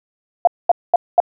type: tone bursts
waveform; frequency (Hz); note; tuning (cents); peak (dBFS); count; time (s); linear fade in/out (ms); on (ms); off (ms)
sine; 699; F5; +1; -6; 4; 0.45-1.202; 2; 23; 220
effects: none